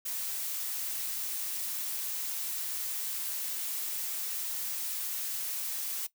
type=noise; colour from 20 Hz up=blue; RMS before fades=-35 dBFS; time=0.05-6.07 s; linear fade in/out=10 ms; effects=noise-tail reverb RT60 0.1 s tail -17 dB re dry